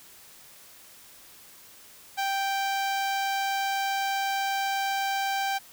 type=tone with notch filter; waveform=sawtooth; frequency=784 Hz; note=G5; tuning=in tune; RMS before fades=-28 dBFS; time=2.17-5.59 s; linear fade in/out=20 ms; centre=9800 Hz; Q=1.4; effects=white hiss -51 dBFS RMS until 5.72 s